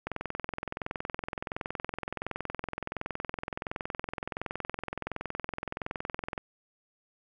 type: click train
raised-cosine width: 0.5 ms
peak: -18 dBFS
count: 136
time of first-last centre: 0.07-6.378 s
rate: 21.4 Hz
effects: none